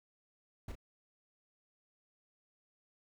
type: noise with echo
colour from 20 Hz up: brown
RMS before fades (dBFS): -41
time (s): 0.68-0.72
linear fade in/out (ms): 5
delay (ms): 34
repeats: 1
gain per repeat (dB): -6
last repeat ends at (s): 0.754
effects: none